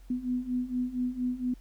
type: beating tone pair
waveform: sine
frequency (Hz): 246.9 / 251.2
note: B3 / B3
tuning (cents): 0 / +30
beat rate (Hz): 4.3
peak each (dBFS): -33 / -30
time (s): 0.1-1.54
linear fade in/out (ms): 5
effects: added 44 Hz sine -48 dBFS peak until 1.6 s + pink hiss -64 dBFS RMS until 1.6 s